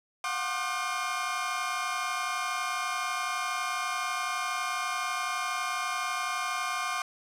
30% pulse tone cluster, 712 / 744 / 1073 / 1202 / 1546 Hz, F5 / F#5 / C6 / D6 / G6, +33 / +9 / +43 / +40 / -24 cents, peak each -37 / -37 / -32 / -30 / -37 dBFS, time 0.24-7.02 s, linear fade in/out 2 ms, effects low-pass 10000 Hz 12 dB/octave + 10-bit

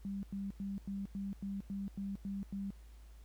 sine tone bursts, 197.5 Hz, G3, 13 cents sharp, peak -37 dBFS, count 10, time 0.05-2.705 s, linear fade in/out 0 ms, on 180 ms, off 95 ms, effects added 54 Hz sine -52 dBFS peak until 3.24 s + pink hiss -68 dBFS RMS until 3.24 s

